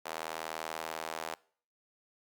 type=tone with high-pass filter; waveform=sawtooth; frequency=80.4 Hz; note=E2; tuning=43 cents flat; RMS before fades=-40 dBFS; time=0.05-1.35 s; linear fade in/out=10 ms; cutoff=700 Hz; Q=1.3; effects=noise-tail reverb RT60 0.5 s tail -22 dB re dry + Opus 48 kbps